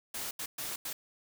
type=noise bursts at uneven times; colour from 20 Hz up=white; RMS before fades=-38 dBFS; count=4; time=0.14-0.31 / 0.39-0.46 / 0.58-0.76 / 0.85-0.93 s; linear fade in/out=5 ms; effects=none